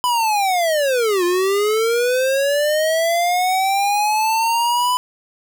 square linear two-way sweep, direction down then up, 1002 to 346.6 to 1002 Hz, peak -16 dBFS, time 0.04-4.97 s, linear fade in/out 0 ms, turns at 1.24 s, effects 7-bit

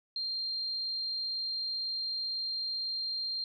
sine tone, 4186 Hz, C8, in tune, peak -32 dBFS, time 0.16-3.44 s, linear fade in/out 2 ms, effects none

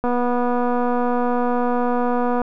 click train, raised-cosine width 1 ms, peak -9 dBFS, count 581, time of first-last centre 0.04-2.417 s, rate 244 Hz, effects none

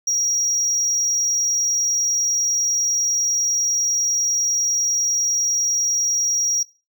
triangle tone, 5690 Hz, F8, 31 cents sharp, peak -16 dBFS, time 0.07-6.63 s, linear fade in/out 5 ms, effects noise-tail reverb RT60 0.3 s tail -20 dB re dry + tanh soft clip ceiling -12 dBFS

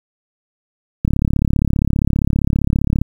click train, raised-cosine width 5 ms, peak -3 dBFS, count 70, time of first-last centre 1.05-3.016 s, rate 35.1 Hz, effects 7-bit

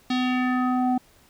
square tone with low-pass filter sweep, 252.4 Hz, B3, 38 cents sharp, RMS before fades -23 dBFS, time 0.1-0.98 s, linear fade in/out 5 ms, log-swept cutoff 4200 to 660 Hz, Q 2.5, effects pink hiss -57 dBFS RMS until 1.29 s

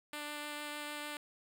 5% pulse tone with vibrato, 295.8 Hz, D4, 13 cents sharp, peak -29 dBFS, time 0.13-1.17 s, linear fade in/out 2 ms, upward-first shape sine, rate 6.6 Hz, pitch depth 8 cents each way, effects none

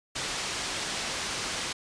white low-pass noise, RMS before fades -33 dBFS, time 0.15-1.73 s, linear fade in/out 10 ms, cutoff 5800 Hz, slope 12 dB/octave, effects resampled to 22050 Hz

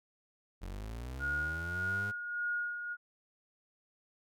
35% pulse linear sweep, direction up, 43.65 to 103.83 Hz, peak -38 dBFS, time 0.61-2.12 s, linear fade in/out 20 ms
sine tone with tremolo, 1436 Hz, F6, 48 cents sharp, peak -31 dBFS, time 1.19-2.97 s, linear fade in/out 50 ms, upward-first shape sine, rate 1.7 Hz, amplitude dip 55%
effects none

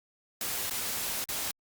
white noise with dropouts, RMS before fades -33 dBFS, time 0.41-1.51 s, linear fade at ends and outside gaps 1 ms, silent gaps 0.697-0.709 / 1.242-1.289 s, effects Opus 48 kbps

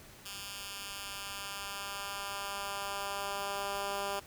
10% pulse tone with high-pass filter sweep, 199.4 Hz, G3, 30 cents sharp, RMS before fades -39 dBFS, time 0.25-4.2 s, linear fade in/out 10 ms, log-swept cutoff 2800 to 470 Hz, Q 0.75, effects pink hiss -54 dBFS RMS until 4.26 s

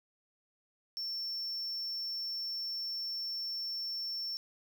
triangle tone, 5420 Hz, E8, 47 cents sharp, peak -34 dBFS, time 0.97-4.37 s, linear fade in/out 0 ms, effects none

